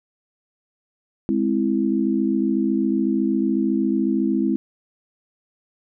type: chord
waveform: sine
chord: Ab augmented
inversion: none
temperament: equal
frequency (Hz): 207.7 / 261.6 / 329.6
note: Ab3 / C4 / E4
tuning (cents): 0 / 0 / 0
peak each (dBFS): -22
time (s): 1.29-4.56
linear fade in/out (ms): 0
effects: none